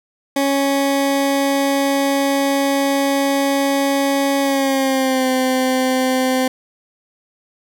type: tone with pitch glide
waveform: 20% pulse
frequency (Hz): 277.1 to 258.5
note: C#4 to C4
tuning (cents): -1 to -21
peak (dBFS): -10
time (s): 0.36-6.48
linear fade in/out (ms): 5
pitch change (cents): -120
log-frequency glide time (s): 4.41-5.28
effects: none